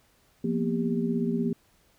sine tone cluster, 172.8 / 232.6 / 249.1 / 397.2 Hz, F3 / A#3 / B3 / G4, -18 / -4 / +15 / +23 cents, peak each -30 / -27 / -33 / -32 dBFS, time 0.44-1.53 s, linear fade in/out 5 ms, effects pink hiss -64 dBFS RMS until 1.98 s

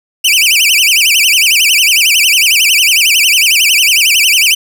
sawtooth tone with vibrato, 2655 Hz, E7, 12 cents sharp, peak -3 dBFS, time 0.24-4.55 s, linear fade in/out 10 ms, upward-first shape sine, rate 11 Hz, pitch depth 270 cents each way, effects none

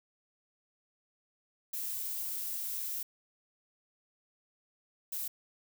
violet noise bursts at uneven times, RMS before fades -37 dBFS, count 2, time 1.73-3.03 / 5.12-5.28 s, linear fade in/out 5 ms, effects none

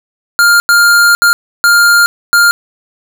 square tone bursts at uneven times, 1404 Hz, F6, 9 cents sharp, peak -5 dBFS, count 5, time 0.39-0.6 / 0.69-1.15 / 1.22-1.33 / 1.64-2.06 / 2.33-2.51 s, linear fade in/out 0 ms, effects none

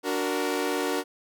sawtooth chord, D augmented, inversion none, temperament equal with one note detuned, 291.5 / 370 / 466.2 Hz, D4 / F#4 / A#4, -13 / 0 / 0 cents, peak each -26 dBFS, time 0.03-1.04 s, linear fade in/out 50 ms, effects none

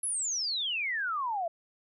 sine exponential sweep, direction down, 11175 to 651 Hz, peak -29 dBFS, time 0.03-1.48 s, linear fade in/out 5 ms, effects none

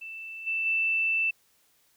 sine tone with level steps, 2657 Hz, E7, 13 cents sharp, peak -37 / -26 / -23 dBFS, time 0.01-1.31 s, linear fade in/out 10 ms, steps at 0.46 / 0.65 s, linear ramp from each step 20 ms, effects white hiss -66 dBFS RMS until 1.96 s

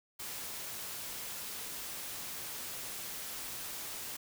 white noise, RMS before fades -42 dBFS, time 0.19-4.17 s, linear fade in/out 10 ms, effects none

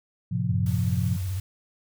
sine chord, F major, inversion first, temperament equal, 110 / 130.81 / 174.61 Hz, A2 / C3 / F3, 0 / 0 / 0 cents, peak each -28 dBFS, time 0.31-1.17 s, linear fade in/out 10 ms
sine tone with vibrato, 93.5 Hz, F#2, 19 cents sharp, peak -26 dBFS, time 0.49-1.4 s, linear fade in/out 5 ms, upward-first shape triangle, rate 16 Hz, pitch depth 140 cents each way
white noise, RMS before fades -45 dBFS, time 0.66-1.4 s, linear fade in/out 2 ms
effects none

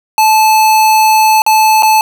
square tone with dropouts, 870 Hz, A5, 20 cents flat, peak -6 dBFS, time 0.18-2.01 s, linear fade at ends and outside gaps 1 ms, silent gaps 1.42-1.464 / 1.824-1.831 s, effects 8-bit

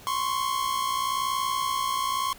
45% pulse tone pair together, 1041 / 1101.9 Hz, C6 / C#6, -9 / -11 cents, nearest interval minor second, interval 98 cents, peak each -28 dBFS, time 0.07-2.33 s, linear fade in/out 0 ms, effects pink hiss -49 dBFS RMS until 2.38 s

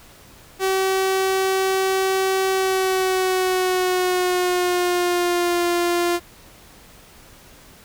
sawtooth tone with pitch glide, 381.7 to 348 Hz, G4 to F4, -46 to -6 cents, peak -14 dBFS, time 0.59-6.2 s, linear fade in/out 50 ms, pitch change -160 cents, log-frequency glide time 2.5-5.66 s, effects pink hiss -47 dBFS RMS until 7.84 s

